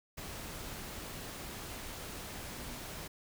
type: tone in noise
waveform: sine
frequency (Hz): 242.3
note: B3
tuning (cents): -33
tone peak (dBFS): -49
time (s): 2.58-2.78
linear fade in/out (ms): 10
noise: pink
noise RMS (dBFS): -44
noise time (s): 0.17-3.08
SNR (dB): -8
effects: none